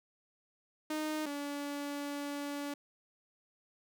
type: tone pair in turn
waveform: sawtooth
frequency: 308.2 / 286.8 Hz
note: D#4 / D4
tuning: -16 / -41 cents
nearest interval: minor second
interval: 125 cents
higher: first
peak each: -30 / -33 dBFS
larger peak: first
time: 0.9-1.26 / 1.26-2.74 s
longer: second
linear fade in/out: 5 ms
effects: none